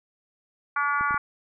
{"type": "harmonic tone", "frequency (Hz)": 287.2, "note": "D4", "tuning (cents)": -39, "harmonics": [3, 4, 5, 6, 7, 8], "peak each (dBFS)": [-33, -25, -26, -38, -36, -39], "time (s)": [0.76, 1.18], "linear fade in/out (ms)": 5}
{"type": "clicks", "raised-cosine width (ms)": 3, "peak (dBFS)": -26, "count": 3, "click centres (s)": [1.01, 1.109, 1.144]}
{"effects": []}